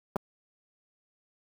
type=clicks; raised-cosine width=1 ms; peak=-16 dBFS; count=2; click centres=0.159 / 0.164 s; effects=high-pass 80 Hz 12 dB/octave + 7-bit